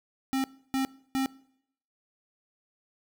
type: tone bursts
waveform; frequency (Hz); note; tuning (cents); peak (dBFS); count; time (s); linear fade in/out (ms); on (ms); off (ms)
square; 266.3; C4; +31; -26; 3; 0.33-1.26; 0; 110; 300
effects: noise-tail reverb RT60 0.7 s tail -21 dB re dry